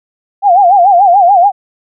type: tone with vibrato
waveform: sine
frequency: 750 Hz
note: F#5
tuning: 23 cents sharp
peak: -3 dBFS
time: 0.42-1.52 s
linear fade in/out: 50 ms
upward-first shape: sine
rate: 6.9 Hz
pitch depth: 160 cents each way
effects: none